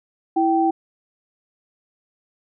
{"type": "tone pair together", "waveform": "sine", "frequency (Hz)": [329.6, 776.9], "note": ["E4", "G5"], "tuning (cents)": [0, -16], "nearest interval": "octave + minor third", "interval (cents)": 1484, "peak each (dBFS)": [-18, -18], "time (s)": [0.36, 0.71], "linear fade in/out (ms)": 10, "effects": []}